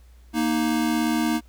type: tone pair together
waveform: square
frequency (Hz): 234 / 311.1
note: A#3 / D#4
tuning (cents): +7 / 0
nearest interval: perfect fourth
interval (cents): 493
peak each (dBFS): -24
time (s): 0.33-1.41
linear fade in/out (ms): 50
effects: added 60 Hz sine -47 dBFS peak until 1.48 s + pink hiss -62 dBFS RMS until 1.48 s